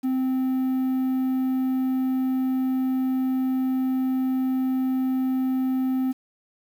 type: tone with quantisation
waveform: triangle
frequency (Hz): 260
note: C4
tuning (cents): -11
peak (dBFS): -19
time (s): 0.03-6.13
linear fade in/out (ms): 20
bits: 8
effects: none